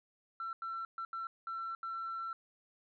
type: tone bursts at uneven times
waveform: sine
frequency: 1346 Hz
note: E6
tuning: 36 cents sharp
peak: -36 dBFS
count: 6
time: 0.4-0.53 / 0.62-0.85 / 0.98-1.05 / 1.13-1.27 / 1.47-1.75 / 1.83-2.33 s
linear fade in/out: 2 ms
effects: tanh soft clip ceiling -34 dBFS